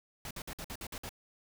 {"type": "noise bursts", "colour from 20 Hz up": "pink", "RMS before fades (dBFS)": -42, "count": 8, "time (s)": [0.25, 1.092], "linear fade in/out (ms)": 2, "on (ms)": 58, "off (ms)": 54, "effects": []}